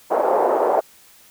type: band-pass noise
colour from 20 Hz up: white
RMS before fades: -18 dBFS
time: 0.1-0.81 s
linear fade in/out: 20 ms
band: 420 to 780 Hz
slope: 24 dB/octave
effects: white hiss -50 dBFS RMS until 1.3 s